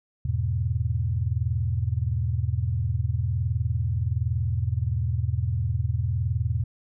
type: chord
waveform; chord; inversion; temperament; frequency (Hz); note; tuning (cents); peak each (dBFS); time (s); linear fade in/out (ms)
sine; E major; none; equal; 82.41 / 103.83 / 123.47; E2 / G#2 / B2; 0 / 0 / 0; -27; 0.25-6.64; 5
effects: none